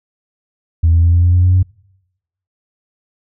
sine tone with pitch steps, 82.41 / 83.75 / 85.12 / 86.51 / 87.92 / 89.35 / 90.81 / 92.29 Hz, E2 / E2 / F2 / F2 / F2 / F2 / F#2 / F#2, 0 / +28 / -44 / -16 / +12 / +40 / -32 / -4 cents, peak -6 dBFS, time 0.83-1.63 s, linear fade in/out 10 ms, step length 100 ms, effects noise-tail reverb RT60 0.9 s tail -26 dB re dry + tanh soft clip ceiling -4 dBFS

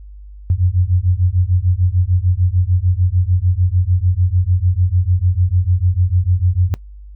sine beating tone pair, 87.31 / 94.01 Hz, F2 / F#2, 0 / +28 cents, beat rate 6.7 Hz, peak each -15 dBFS, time 0.5-6.74 s, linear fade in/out 0 ms, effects noise-tail reverb RT60 0.1 s tail -21 dB re dry + added 50 Hz sine -33 dBFS peak until 7.15 s

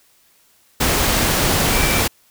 sine tone in noise, 2331 Hz, D7, 14 cents flat, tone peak -24 dBFS, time 1.72-2.02 s, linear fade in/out 10 ms, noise pink, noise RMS -17 dBFS, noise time 0.8-2.08 s, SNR -10 dB, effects white hiss -56 dBFS RMS until 2.3 s

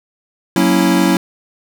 square chord, F# dominant seventh, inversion none, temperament equal, 185 / 233.1 / 277.2 / 329.6 Hz, F#3 / A#3 / C#4 / E4, 0 / 0 / 0 / 0 cents, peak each -16 / -20 / -17 / -16 dBFS, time 0.56-1.17 s, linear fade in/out 2 ms, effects none

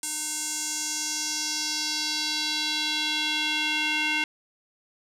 square tone with band-pass filter sweep, 305.1 Hz, D#4, 34 cents flat, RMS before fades -28 dBFS, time 0.03-4.24 s, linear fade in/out 2 ms, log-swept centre 8300 to 2600 Hz, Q 2.6, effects none

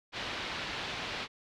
white low-pass noise, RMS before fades -38 dBFS, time 0.12-1.28 s, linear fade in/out 50 ms, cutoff 3900 Hz, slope 24 dB/octave, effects none

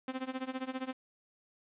sawtooth tone with tremolo, 260 Hz, C4, 11 cents flat, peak -29 dBFS, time 0.08-0.93 s, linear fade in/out 2 ms, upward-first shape sine, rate 15 Hz, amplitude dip 90%, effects resampled to 8000 Hz + 10-bit

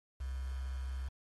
sine tone with quantisation, 65.41 Hz, C2, in tune, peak -36 dBFS, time 0.2-1.09 s, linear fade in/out 10 ms, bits 9, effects AAC 32 kbps

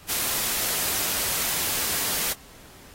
white noise, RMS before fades -26 dBFS, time 0.08-2.34 s, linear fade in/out 20 ms, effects pink hiss -49 dBFS RMS until 2.94 s + AAC 48 kbps

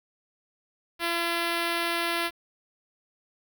5% pulse tone with notch filter, 339.4 Hz, F4, 49 cents flat, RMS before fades -28 dBFS, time 0.99-2.31 s, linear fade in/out 50 ms, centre 7400 Hz, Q 0.97, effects 9-bit

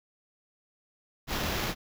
pink noise with sample-and-hold, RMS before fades -31 dBFS, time 1.27-1.75 s, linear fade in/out 50 ms, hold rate 8820 Hz, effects none

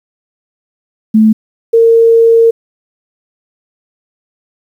sine tone pair in turn, 218.2 / 458 Hz, A3 / A#4, -14 / -31 cents, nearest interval octave + minor second, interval 1283 cents, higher second, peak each -3 dBFS, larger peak neither, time 1.14-1.33 / 1.73-2.51 s, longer second, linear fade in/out 10 ms, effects 7-bit

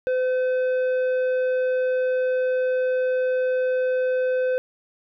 sine tone with tanh clipping, 510 Hz, C5, 44 cents flat, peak -21 dBFS, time 0.07-4.58 s, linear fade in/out 0 ms, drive 8 dB, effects none

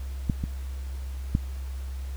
clicks, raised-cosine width 5 ms, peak -10 / -16 / -10 dBFS, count 3, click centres 0.298 / 0.439 / 1.351 s, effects added 66 Hz sine -31 dBFS peak until 2.16 s + pink hiss -51 dBFS RMS until 2.16 s

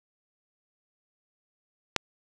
click, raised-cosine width 0.2 ms, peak -5 dBFS, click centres 1.963 s, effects none

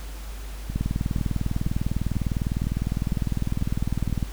two click trains, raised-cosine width 5 ms, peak -12 / -18 dBFS, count 70 / 8, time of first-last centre 0.76-4.227 / 0.7-4.098 s, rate 19.9 / 2.06 Hz, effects added 50 Hz sine -33 dBFS peak until 4.32 s + pink hiss -44 dBFS RMS until 4.32 s

